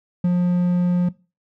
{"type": "tone", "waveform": "triangle", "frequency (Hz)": 177.5, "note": "F3", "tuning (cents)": 28, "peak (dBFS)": -13, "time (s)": [0.24, 1.09], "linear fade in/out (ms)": 5, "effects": ["noise-tail reverb RT60 0.3 s tail -20 dB re dry"]}